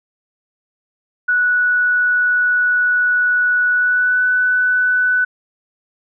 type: tone with pitch glide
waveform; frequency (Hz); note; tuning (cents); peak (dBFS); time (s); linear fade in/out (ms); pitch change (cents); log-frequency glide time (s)
sine; 1473 to 1494.4; F#6 to F#6; -8 to +17; -12; 1.28-5.25; 10; +25; 3.73-4.23
effects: none